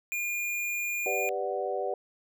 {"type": "tone", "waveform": "square", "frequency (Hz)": 2420, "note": "D#7", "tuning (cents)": -49, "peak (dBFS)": -30, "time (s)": [0.12, 1.29], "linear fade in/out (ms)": 0}
{"type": "chord", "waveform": "sine", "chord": "G major seventh", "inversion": "none", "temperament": "equal", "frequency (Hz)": [392, 493.9, 587.3, 740], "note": ["G4", "B4", "D5", "F#5"], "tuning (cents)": [0, 0, 0, 0], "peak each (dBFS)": -34, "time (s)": [1.06, 1.94], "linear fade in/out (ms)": 2}
{"effects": []}